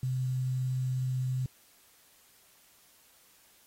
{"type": "tone with quantisation", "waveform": "sine", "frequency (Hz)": 128.8, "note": "C3", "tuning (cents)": -27, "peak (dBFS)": -28, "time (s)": [0.03, 1.46], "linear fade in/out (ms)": 2, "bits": 9, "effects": ["white hiss -62 dBFS RMS until 3.66 s", "AAC 48 kbps"]}